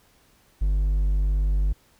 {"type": "tone with hard clipping", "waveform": "triangle", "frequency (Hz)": 49, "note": "G1", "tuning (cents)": 0, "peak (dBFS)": -20, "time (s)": [0.61, 1.73], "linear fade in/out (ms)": 10, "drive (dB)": 6, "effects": ["pink hiss -60 dBFS RMS until 1.99 s"]}